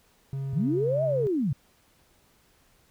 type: tone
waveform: triangle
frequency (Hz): 136.3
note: C#3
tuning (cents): -29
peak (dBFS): -27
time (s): 0.33-1.27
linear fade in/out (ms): 0
type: linear two-way sweep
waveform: sine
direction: up then down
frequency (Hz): 116.54 to 659.3 to 116.54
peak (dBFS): -23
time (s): 0.53-1.53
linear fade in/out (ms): 5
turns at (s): 1.04
effects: pink hiss -63 dBFS RMS until 2.9 s